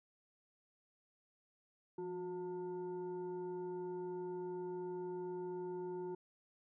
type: tone with frequency modulation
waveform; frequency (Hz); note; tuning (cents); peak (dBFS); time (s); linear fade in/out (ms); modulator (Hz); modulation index
sine; 362.4; F#4; -36; -40; 1.98-6.15; 5; 534; 0.58
effects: none